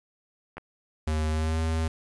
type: clicks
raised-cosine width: 0.5 ms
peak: -24 / -23 dBFS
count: 2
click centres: 0.57 / 0.581 s
type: tone with pitch glide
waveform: square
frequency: 77.78 to 80.52 Hz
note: D#2 to E2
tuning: 0 to -40 cents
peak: -25 dBFS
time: 1.07-1.88 s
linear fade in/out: 5 ms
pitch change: +60 cents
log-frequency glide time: 1.3-1.59 s
effects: resampled to 24000 Hz + 9-bit